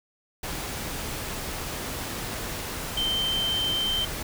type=tone in noise; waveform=sine; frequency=3116 Hz; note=G7; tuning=11 cents flat; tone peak=-24 dBFS; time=2.97-4.05 s; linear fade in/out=5 ms; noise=pink; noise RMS=-33 dBFS; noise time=0.43-4.23 s; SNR=+6 dB; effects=none